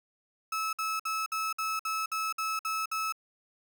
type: tone bursts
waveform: 35% pulse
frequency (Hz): 1300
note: E6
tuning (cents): -24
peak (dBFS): -28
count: 10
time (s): 0.52-3.124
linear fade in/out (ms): 5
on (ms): 210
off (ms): 56
effects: none